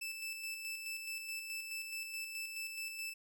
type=tone with tremolo; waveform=sawtooth; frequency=2637 Hz; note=E7; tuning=in tune; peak=-36 dBFS; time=0.01-3.14 s; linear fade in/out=10 ms; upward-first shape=square; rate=4.7 Hz; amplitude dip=40%; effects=none